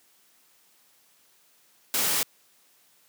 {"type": "noise", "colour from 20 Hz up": "white", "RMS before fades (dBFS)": -25, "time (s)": [1.94, 2.23], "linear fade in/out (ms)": 2, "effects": ["white hiss -62 dBFS RMS until 3.08 s", "high-pass 150 Hz 12 dB/octave"]}